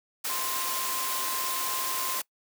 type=tone in noise; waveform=sine; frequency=1046.5 Hz; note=C6; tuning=in tune; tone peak=-34 dBFS; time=0.29-2.2 s; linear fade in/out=10 ms; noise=white; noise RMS=-31 dBFS; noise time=0.24-2.22 s; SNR=-6 dB; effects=noise-tail reverb RT60 0.1 s tail -23 dB re dry + high-pass 300 Hz 12 dB/octave